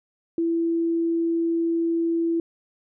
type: tone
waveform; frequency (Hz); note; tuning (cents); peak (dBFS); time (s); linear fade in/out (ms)
sine; 333.4; E4; +20; -20; 0.38-2.4; 2
effects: none